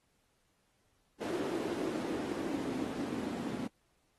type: noise with band-pass filter sweep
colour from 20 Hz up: white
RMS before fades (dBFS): -37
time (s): 1.2-3.68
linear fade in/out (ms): 20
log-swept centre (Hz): 360 to 240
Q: 3.7
effects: pink hiss -75 dBFS RMS until 4.18 s + AAC 32 kbps